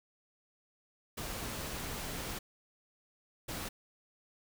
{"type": "noise bursts at uneven times", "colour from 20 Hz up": "pink", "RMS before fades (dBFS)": -40, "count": 2, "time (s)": [[1.17, 2.39], [3.48, 3.69]], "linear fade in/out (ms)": 10, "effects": []}